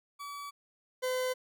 40% pulse tone pair in turn, 1144 / 509.6 Hz, D6 / C5, -46 / -46 cents, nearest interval octave + major second, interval 1400 cents, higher first, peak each -39 / -29 dBFS, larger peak second, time 0.19-0.51 / 1.02-1.34 s, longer neither, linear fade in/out 20 ms, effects none

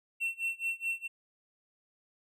triangle tone with tremolo, 2707 Hz, E7, 45 cents sharp, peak -27 dBFS, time 0.2-1.08 s, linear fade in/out 20 ms, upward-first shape sine, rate 4.7 Hz, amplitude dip 95%, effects none

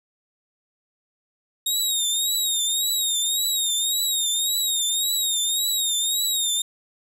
20% pulse tone with vibrato, 3736 Hz, A#7, 3 cents sharp, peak -15 dBFS, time 1.66-6.62 s, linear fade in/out 5 ms, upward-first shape triangle, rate 1.8 Hz, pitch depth 99 cents each way, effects none

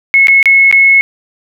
sine tone with dropouts, 2185 Hz, C#7, 26 cents flat, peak -3 dBFS, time 0.14-1.01 s, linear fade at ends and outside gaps 0 ms, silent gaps 0.271-0.283 / 0.428-0.457 / 0.713-0.726 s, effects none

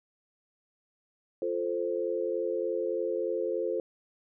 sine chord, F major, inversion none, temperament equal, 349.2 / 440 / 523.3 Hz, F4 / A4 / C5, 0 / 0 / 0 cents, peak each -33 / -32 / -32 dBFS, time 1.42-3.8 s, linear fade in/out 2 ms, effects none

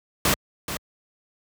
pink noise with echo, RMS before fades -20 dBFS, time 0.25-0.34 s, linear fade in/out 2 ms, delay 430 ms, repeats 1, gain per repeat -10 dB, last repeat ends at 0.77 s, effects high-pass 60 Hz 12 dB/octave

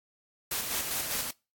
white noise with tremolo, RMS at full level -31 dBFS, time 0.51-1.31 s, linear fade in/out 5 ms, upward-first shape square, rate 5 Hz, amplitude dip 35%, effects noise-tail reverb RT60 0.3 s tail -25 dB re dry + AAC 64 kbps

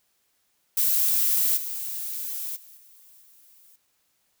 violet noise with level steps, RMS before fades -22 / -32 / -49 / -53 / -55 dBFS, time 0.77-3.76 s, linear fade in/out 5 ms, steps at 1.56 / 2.55 / 2.76 / 3.21 s, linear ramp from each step 20 ms, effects white hiss -70 dBFS RMS until 4.4 s

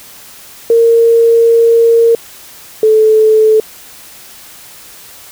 sine tone pair in turn, 461.5 / 435.6 Hz, A#4 / A4, -17 / -17 cents, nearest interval minor second, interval 100 cents, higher first, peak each -4 dBFS, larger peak neither, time 0.7-2.15 / 2.83-3.6 s, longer first, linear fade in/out 2 ms, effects white hiss -35 dBFS RMS until 5.31 s

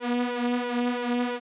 sawtooth tone with flanger, 243.5 Hz, B3, 24 cents flat, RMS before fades -27 dBFS, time 0-1.4 s, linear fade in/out 50 ms, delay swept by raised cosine 2 to 4.5 ms, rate 3 Hz, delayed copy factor +0.6, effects resampled to 8000 Hz

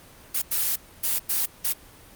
blue noise bursts at uneven times, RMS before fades -24 dBFS, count 5, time 0.34-0.42 / 0.51-0.76 / 1.03-1.19 / 1.29-1.46 / 1.64-1.73 s, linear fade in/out 10 ms, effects pink hiss -49 dBFS RMS until 2.15 s + Opus 24 kbps

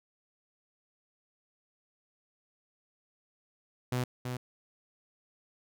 sawtooth tone with echo, 125.1 Hz, B2, 23 cents sharp, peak -25 dBFS, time 3.92-4.04 s, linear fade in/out 5 ms, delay 330 ms, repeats 1, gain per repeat -5 dB, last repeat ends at 4.37 s, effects none

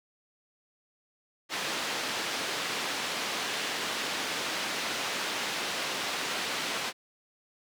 white band-pass noise, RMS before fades -33 dBFS, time 1.49-6.93 s, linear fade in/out 50 ms, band 210 to 3900 Hz, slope 12 dB/octave, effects none

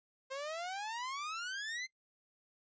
sawtooth exponential sweep, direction up, 523.3 to 2093 Hz, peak -35 dBFS, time 0.3-1.87 s, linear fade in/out 20 ms, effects noise-tail reverb RT60 0.1 s tail -21 dB re dry + resampled to 16000 Hz

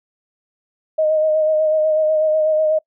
sine tone with vibrato, 622.3 Hz, D#5, in tune, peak -13 dBFS, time 0.98-2.79 s, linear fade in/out 10 ms, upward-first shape sine, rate 8.1 Hz, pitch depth 25 cents each way, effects noise-tail reverb RT60 0.1 s tail -24 dB re dry

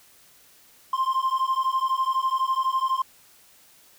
triangle beating tone pair, 1046.5 / 1058.5 Hz, C6 / C6, 0 / +20 cents, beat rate 12 Hz, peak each -22 dBFS, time 0.93-3.02 s, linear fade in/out 5 ms, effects tanh soft clip ceiling -14 dBFS + white hiss -55 dBFS RMS until 3.98 s

